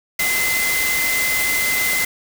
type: tone in noise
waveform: sine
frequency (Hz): 2053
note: C7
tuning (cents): -33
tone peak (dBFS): -19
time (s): 0.19-2.05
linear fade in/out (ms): 5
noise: white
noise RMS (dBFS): -22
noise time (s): 0.19-2.05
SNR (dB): 0
effects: none